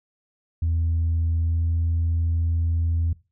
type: tone with pitch glide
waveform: sine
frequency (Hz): 82.41 to 83.08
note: E2 to E2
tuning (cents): 0 to +14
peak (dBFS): -18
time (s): 0.62-3.13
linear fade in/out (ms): 5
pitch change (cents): +14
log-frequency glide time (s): 1.4-1.65
effects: noise-tail reverb RT60 0.3 s tail -21 dB re dry + tanh soft clip ceiling -17 dBFS